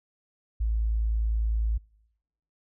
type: tone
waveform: sine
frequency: 55 Hz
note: A1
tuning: in tune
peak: -23 dBFS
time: 0.6-1.78 s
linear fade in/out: 10 ms
effects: noise-tail reverb RT60 0.9 s tail -26 dB re dry